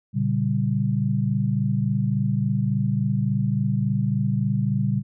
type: chord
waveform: sine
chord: G diminished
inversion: first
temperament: just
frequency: 117.6 / 141.12 / 196 Hz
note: Bb2 / Db3 / G3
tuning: +16 / +31 / 0 cents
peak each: -24 dBFS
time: 0.13-5.03 s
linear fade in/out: 50 ms
effects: none